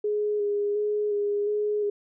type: tone with vibrato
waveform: sine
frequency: 414.4 Hz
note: G#4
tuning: 4 cents flat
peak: -23 dBFS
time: 0.04-1.9 s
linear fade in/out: 5 ms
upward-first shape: square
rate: 1.4 Hz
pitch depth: 18 cents each way
effects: none